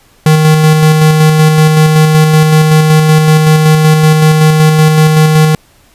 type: tone with tremolo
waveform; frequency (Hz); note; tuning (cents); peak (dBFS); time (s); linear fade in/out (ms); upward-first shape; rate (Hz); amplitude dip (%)
square; 155.56; D#3; 0; -3; 0.26-5.55; 2; square; 5.3; 30
effects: pink hiss -46 dBFS RMS until 5.94 s + resampled to 32000 Hz